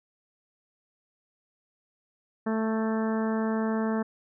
harmonic tone with a mistuned harmonic, 220.8 Hz, A3, 6 cents sharp, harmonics 1 / 2 / 3 / 4 / 5 / 6 / 7 / 8, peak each -26 / -32 / -36 / -38 / -40 / -42 / -43 / -44 dBFS, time 2.46-4.03 s, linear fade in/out 10 ms, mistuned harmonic 7, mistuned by +20 cents, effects none

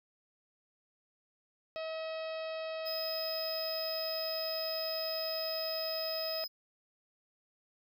harmonic tone, 640 Hz, D#5, 49 cents sharp, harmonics 1 / 2 / 3 / 4 / 5 / 6 / 7 / 8, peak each -37 / -48 / -52 / -48 / -54 / -53 / -56 / -54 dBFS, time 1.76-6.44 s, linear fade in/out 0 ms
square tone, 5050 Hz, D#8, 25 cents sharp, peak -37 dBFS, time 2.85-6.48 s, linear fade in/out 20 ms
effects none

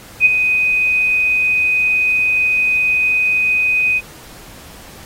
sine tone with ADSR envelope, 2501 Hz, D#7, 8 cents sharp, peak -4 dBFS, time 0.2-4.01 s, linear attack 54 ms, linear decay 21 ms, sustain -8 dB, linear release 38 ms, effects pink hiss -39 dBFS RMS until 5.05 s + AAC 48 kbps

